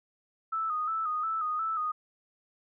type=tone with vibrato; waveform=sine; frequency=1277 Hz; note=D#6; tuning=45 cents sharp; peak=-28 dBFS; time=0.52-1.92 s; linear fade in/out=10 ms; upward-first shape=square; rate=2.8 Hz; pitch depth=52 cents each way; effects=none